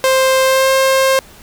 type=tone with pitch glide; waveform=sawtooth; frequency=525 to 531.7 Hz; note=C5 to C5; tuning=+6 to +28 cents; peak=-6 dBFS; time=0.04-1.19 s; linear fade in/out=0 ms; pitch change=+22 cents; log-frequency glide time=0.43-0.7 s; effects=pink hiss -41 dBFS RMS until 1.42 s